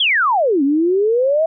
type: exponential two-way sweep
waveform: sine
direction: down then up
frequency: 3445 to 268.9 to 662 Hz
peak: -12 dBFS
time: 0-1.46 s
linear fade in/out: 5 ms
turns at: 0.63 s
effects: none